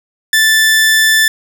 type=tone; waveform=sawtooth; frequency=1760 Hz; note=A6; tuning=in tune; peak=-4 dBFS; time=0.33-1.28 s; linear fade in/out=2 ms; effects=none